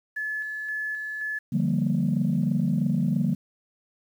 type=tone with tremolo; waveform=sine; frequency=1720 Hz; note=A6; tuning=40 cents flat; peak=-27 dBFS; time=0.16-1.39 s; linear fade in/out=10 ms; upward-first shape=square; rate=1.9 Hz; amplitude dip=30%
type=chord; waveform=sine; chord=G minor seventh; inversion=second; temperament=equal with one note detuned; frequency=146.83 / 172.91 / 196 / 233.1 Hz; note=D3 / F3 / G3 / Bb3; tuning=0 / -17 / 0 / 0 cents; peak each=-26 dBFS; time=1.52-3.35 s; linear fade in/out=10 ms
effects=tanh soft clip ceiling -14 dBFS + 9-bit